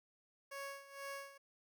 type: tone with tremolo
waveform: 15% pulse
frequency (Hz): 554.4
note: C#5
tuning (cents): 0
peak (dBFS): -37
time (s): 0.51-1.38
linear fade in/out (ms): 10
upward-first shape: sine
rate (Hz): 2.1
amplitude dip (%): 80
effects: none